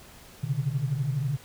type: tone cluster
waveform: sine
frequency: 125.7 / 137.5 / 149.8 Hz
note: B2 / C#3 / D3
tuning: +31 / -14 / +35 cents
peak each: -29 dBFS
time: 0.43-1.37 s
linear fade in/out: 10 ms
effects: tanh soft clip ceiling -17 dBFS + pink hiss -50 dBFS RMS until 1.44 s